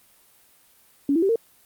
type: tone with pitch steps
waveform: sine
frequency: 281.7 / 331.2 / 389.3 / 457.6 Hz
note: C#4 / E4 / G4 / A#4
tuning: +28 / +8 / -12 / -32 cents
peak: -17 dBFS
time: 1.09-1.358 s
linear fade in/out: 2 ms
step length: 67 ms
effects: white hiss -57 dBFS RMS until 1.65 s + Opus 32 kbps